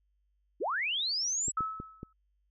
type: linear sweep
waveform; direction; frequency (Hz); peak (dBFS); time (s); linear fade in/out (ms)
sine; up; 246.9 to 7870; -29; 0.6-1.52; 20
type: clicks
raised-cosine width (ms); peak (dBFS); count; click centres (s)
3; -27; 4; 1.482 / 1.607 / 1.801 / 2.031
type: tone with exponential decay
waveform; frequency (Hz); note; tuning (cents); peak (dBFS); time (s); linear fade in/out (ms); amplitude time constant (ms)
sine; 1298; E6; -27; -26; 1.57-2.13; 5; 120
effects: added 50 Hz sine -70 dBFS peak until 2.5 s